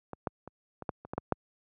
clicks, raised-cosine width 1 ms, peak -24 / -16 / -29 / -26 / -17 / -30 / -21 / -16 / -11 dBFS, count 9, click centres 0.133 / 0.272 / 0.476 / 0.823 / 0.892 / 1.05 / 1.135 / 1.18 / 1.323 s, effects high-pass 80 Hz 12 dB/octave

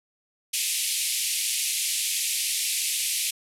white band-pass noise, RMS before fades -27 dBFS, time 0.53-3.31 s, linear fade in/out 10 ms, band 2200 to 12000 Hz, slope 48 dB/octave, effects none

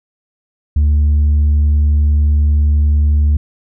triangle tone with tanh clipping, 74.1 Hz, D2, 16 cents sharp, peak -9 dBFS, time 0.76-3.37 s, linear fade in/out 5 ms, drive 7 dB, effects none

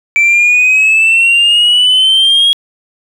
sine exponential sweep, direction up, 2325 to 3301 Hz, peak -3 dBFS, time 0.16-2.53 s, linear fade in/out 0 ms, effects tanh soft clip ceiling -4 dBFS + 7-bit

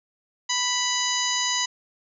harmonic tone with a mistuned harmonic, 987.8 Hz, B5, in tune, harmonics 1 / 2 / 3 / 4 / 5 / 6 / 7, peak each -30 / -30 / -30 / -30 / -30 / -30 / -30 dBFS, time 0.49-1.66 s, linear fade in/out 10 ms, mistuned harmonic 6, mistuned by +86 cents, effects none

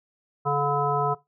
harmonic tone, 143.6 Hz, D3, 39 cents flat, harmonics 1 / 3 / 5 / 7 / 9, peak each -28 / -28 / -28 / -28 / -28 dBFS, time 0.45-1.15 s, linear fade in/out 20 ms, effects noise-tail reverb RT60 0.2 s tail -19 dB re dry

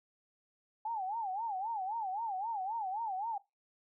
sine tone with vibrato, 830.6 Hz, G#5, in tune, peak -34 dBFS, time 0.85-3.38 s, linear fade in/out 5 ms, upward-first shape sine, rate 3.8 Hz, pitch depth 200 cents each way, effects noise-tail reverb RT60 0.2 s tail -19 dB re dry

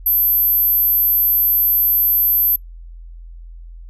sine tone, 12280 Hz, G9, 37 cents flat, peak -12 dBFS, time 0.06-2.56 s, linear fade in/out 5 ms, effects noise-tail reverb RT60 0.1 s tail -25 dB re dry + added 42 Hz sine -33 dBFS peak until 3.89 s

